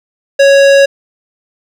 sine tone with hard clipping, 554.4 Hz, C#5, in tune, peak -5 dBFS, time 0.39-0.86 s, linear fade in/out 10 ms, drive 17 dB, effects none

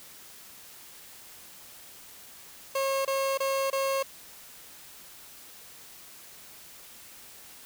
30% pulse tone bursts, 542 Hz, C#5, 39 cents flat, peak -23 dBFS, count 4, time 2.75-4.028 s, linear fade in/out 5 ms, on 300 ms, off 26 ms, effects white hiss -49 dBFS RMS until 7.65 s

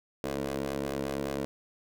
15% pulse ring-modulated tone, 69 Hz, C#2, 7 cents flat, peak -22 dBFS, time 0.24-1.45 s, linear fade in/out 0 ms, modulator 377 Hz, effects none

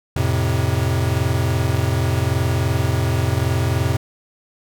square chord, F major, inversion none, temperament equal, 87.31 / 110 / 130.81 Hz, F2 / A2 / C3, 0 / 0 / 0 cents, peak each -22 dBFS, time 0.16-3.97 s, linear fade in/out 5 ms, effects none

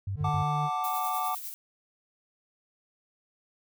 sine tone bursts, 98 Hz, G2, in tune, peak -29 dBFS, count 3, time 0.07-0.428 s, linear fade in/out 5 ms, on 90 ms, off 44 ms
triangle tone, 149.2 Hz, D3, 28 cents sharp, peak -27 dBFS, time 0.16-0.7 s, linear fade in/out 50 ms
triangle chord, D major, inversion first, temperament equal, 740 / 880 / 1174.7 Hz, F#5 / A5 / D6, 0 / 0 / 0 cents, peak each -30 / -32 / -29 dBFS, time 0.24-1.35 s, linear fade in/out 5 ms
violet noise with tremolo, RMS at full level -37 dBFS, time 0.84-1.54 s, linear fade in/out 0 ms, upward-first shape sine, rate 10 Hz, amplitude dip 45%
effects none

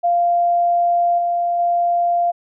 sine tone with level steps, 695 Hz, F5, 9 cents flat, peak -13 / -16 / -14 dBFS, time 0.03-2.32 s, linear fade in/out 20 ms, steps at 1.18 / 1.59 s, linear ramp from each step 5 ms, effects none

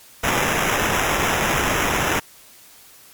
blue noise with sample-and-hold, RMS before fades -20 dBFS, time 0.23-2.2 s, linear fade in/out 10 ms, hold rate 4410 Hz, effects white hiss -47 dBFS RMS until 3.13 s + MP3 96 kbps

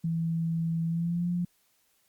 sine tone with pitch glide, 164.81 to 175.62 Hz, E3 to F3, 0 to +10 cents, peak -26 dBFS, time 0.04-1.45 s, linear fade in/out 5 ms, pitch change +110 cents, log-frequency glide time 0.86-1.29 s, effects white hiss -69 dBFS RMS until 2.08 s + Opus 48 kbps

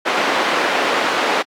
pink band-pass noise, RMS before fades -18 dBFS, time 0.05-1.43 s, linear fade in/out 20 ms, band 440 to 2700 Hz, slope 12 dB/octave, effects high-pass 200 Hz 12 dB/octave + AAC 64 kbps

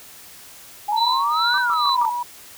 sine exponential two-way sweep, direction up then down, 812 to 1565 to 865 Hz, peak -19 dBFS, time 0.88-2.1 s, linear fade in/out 10 ms, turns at 1.59 s
sine tone with pitch glide, 932.3 to 966.9 Hz, A#5 to B5, 0 to -37 cents, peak -22 dBFS, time 0.92-2.23 s, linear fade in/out 5 ms, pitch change +63 cents, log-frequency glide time 1.22-1.61 s
sine tone with tremolo, 3982 Hz, B7, 14 cents sharp, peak -20 dBFS, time 0.96-1.96 s, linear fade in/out 20 ms, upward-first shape sine, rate 2.4 Hz, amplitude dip 100%
sine tone bursts, 1181 Hz, D6, 9 cents sharp, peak -22 dBFS, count 4, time 1.54-2.052 s, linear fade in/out 0 ms, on 38 ms, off 120 ms
effects white hiss -43 dBFS RMS until 2.57 s

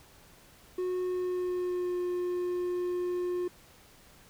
triangle tone with pitch glide, 364.8 to 356.9 Hz, F#4 to F4, -24 to +38 cents, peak -27 dBFS, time 0.78-3.48 s, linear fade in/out 5 ms, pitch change -38 cents, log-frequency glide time 1.03-2 s, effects pink hiss -57 dBFS RMS until 4.29 s

